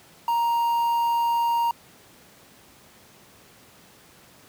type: tone with quantisation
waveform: triangle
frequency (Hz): 936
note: A#5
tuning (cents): +7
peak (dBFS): -18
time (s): 0.28-1.71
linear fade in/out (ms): 2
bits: 7
effects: pink hiss -52 dBFS RMS until 4.48 s + high-pass 100 Hz 12 dB/octave